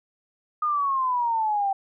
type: exponential sweep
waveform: sine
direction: down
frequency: 1235 to 773 Hz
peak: -21 dBFS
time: 0.62-1.73 s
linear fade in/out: 5 ms
effects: none